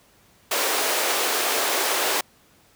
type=high-pass noise; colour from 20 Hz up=pink; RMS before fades=-23 dBFS; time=0.51-2.21 s; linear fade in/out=5 ms; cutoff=390 Hz; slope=24 dB/octave; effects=pink hiss -57 dBFS RMS until 2.75 s + high-pass 60 Hz 12 dB/octave